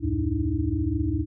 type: tone cluster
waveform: sine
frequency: 70.8 / 85.6 / 107.4 / 296.5 / 321.4 Hz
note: C#2 / F2 / A2 / D4 / E4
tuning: +37 / -34 / -41 / +17 / -44 cents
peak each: -29 dBFS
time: 0-1.26 s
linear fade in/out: 50 ms
effects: none